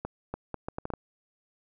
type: accelerating click train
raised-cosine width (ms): 1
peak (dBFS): -19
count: 8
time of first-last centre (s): 0.05-0.937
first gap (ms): 290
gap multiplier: 0.7
effects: none